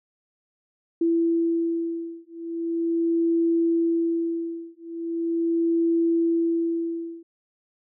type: beating tone pair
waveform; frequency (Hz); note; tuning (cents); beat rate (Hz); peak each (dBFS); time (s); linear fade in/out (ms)
sine; 333.6 / 334; E4 / E4; +21 / +23; 0.4; -24; 1.01-7.23; 5
effects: none